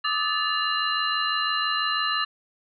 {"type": "tone cluster", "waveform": "sine", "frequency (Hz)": [1188, 1274, 1741, 2820, 4056], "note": ["D6", "D#6", "A6", "F7", "B7"], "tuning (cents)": [20, 41, -19, 16, 45], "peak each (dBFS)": -29, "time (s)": [0.04, 2.25], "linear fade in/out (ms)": 10, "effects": []}